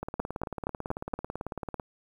two click trains, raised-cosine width 1 ms, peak -20 / -15 dBFS, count 33 / 5, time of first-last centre 0.03-1.798 / 0.2-1.139 s, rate 18.1 / 4.26 Hz, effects 9-bit

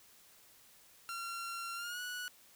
sawtooth tone with pitch glide, 1372 to 1470.5 Hz, F6 to F#6, -31 to -11 cents, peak -36 dBFS, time 1.09-2.28 s, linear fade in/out 0 ms, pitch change +120 cents, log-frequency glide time 1.75-2.01 s, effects white hiss -62 dBFS RMS until 2.55 s

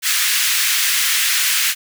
pink high-pass noise, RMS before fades -17 dBFS, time 0.02-1.75 s, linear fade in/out 50 ms, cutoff 1700 Hz, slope 24 dB/octave, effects none

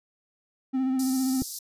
triangle tone with vibrato, 261.6 Hz, C4, in tune, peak -21 dBFS, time 0.73-1.43 s, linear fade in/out 20 ms, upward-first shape sine, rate 15 Hz, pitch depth 29 cents each way
pink high-pass noise, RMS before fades -36 dBFS, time 0.99-1.59 s, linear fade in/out 5 ms, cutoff 4500 Hz, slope 48 dB/octave
click, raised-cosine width 3 ms, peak -18 dBFS, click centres 1.42 s
effects resampled to 32000 Hz

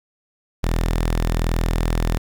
sawtooth tone, 41.2 Hz, E1, in tune, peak -14 dBFS, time 0.63-2.18 s, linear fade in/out 10 ms, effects 8-bit

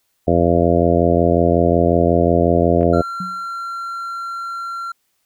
harmonic tone, 85.5 Hz, F2, 36 cents flat, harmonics 1 / 2 / 3 / 4 / 5 / 6 / 7 / 8, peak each -20 / -20 / -20 / -20 / -20 / -20 / -20 / -20 dBFS, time 0.27-3.02 s, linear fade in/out 10 ms
clicks, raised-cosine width 0.5 ms, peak -26 / -22 dBFS, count 2, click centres 2.811 / 2.831 s
triangle tone, 1369 Hz, F6, 35 cents flat, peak -22 dBFS, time 2.93-4.92 s, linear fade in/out 5 ms
sine tone with exponential decay, 183.3 Hz, F#3, 16 cents flat, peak -22 dBFS, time 3.2-3.47 s, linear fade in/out 5 ms, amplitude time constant 57 ms
effects white hiss -67 dBFS RMS until 5.25 s

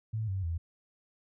sine tone with pitch steps, 110 / 95.76 / 83.36 Hz, A2 / G2 / E2, 0 / -40 / +20 cents, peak -30 dBFS, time 0.13-0.58 s, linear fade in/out 10 ms, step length 150 ms, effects none

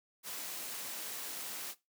white noise, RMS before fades -42 dBFS, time 0.23-1.75 s, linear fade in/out 50 ms, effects noise-tail reverb RT60 0.2 s tail -17 dB re dry + high-pass 200 Hz 12 dB/octave

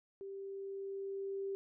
sine tone with level ramp, 392 Hz, G4, in tune, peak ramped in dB -43 to -36 dBFS, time 0.21-1.55 s, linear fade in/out 0 ms, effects none

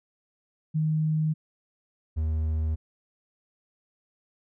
sine / triangle tone pair in turn, 155.8 / 78.62 Hz, D#3 / D#2, +3 / +19 cents, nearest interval octave, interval 1184 cents, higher first, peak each -22 dBFS, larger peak neither, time 0.74-1.34 / 2.16-2.76 s, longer neither, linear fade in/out 20 ms, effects none

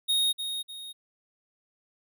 square tone with echo, 3729 Hz, A#7, in tune, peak -23 dBFS, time 0.08-0.33 s, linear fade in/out 20 ms, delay 300 ms, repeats 2, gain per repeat -8 dB, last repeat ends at 0.93 s, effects none

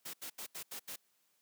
white noise bursts, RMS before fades -44 dBFS, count 6, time 0.05-0.961 s, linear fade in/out 10 ms, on 86 ms, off 79 ms, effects white hiss -75 dBFS RMS until 1.41 s + high-pass 150 Hz 12 dB/octave

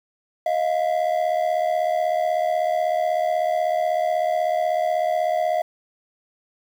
triangle ring-modulated tone, 669 Hz, E5, 25 cents sharp, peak -14 dBFS, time 0.46-5.62 s, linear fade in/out 2 ms, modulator 38.1 Hz, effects 8-bit

